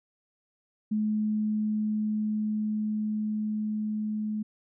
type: tone with level ramp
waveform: sine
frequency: 213.6 Hz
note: G#3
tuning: 49 cents sharp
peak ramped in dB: -24 to -28 dBFS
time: 0.91-4.43 s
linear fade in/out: 10 ms
effects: none